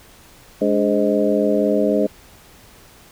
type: harmonic tone with a mistuned harmonic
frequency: 103.83 Hz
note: G#2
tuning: in tune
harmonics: 2 / 3 / 4 / 5 / 6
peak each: -21 / -21 / -21 / -21 / -21 dBFS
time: 0.61-2.07 s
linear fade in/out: 10 ms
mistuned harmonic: 3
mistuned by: -100 cents
effects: pink hiss -47 dBFS RMS until 3.11 s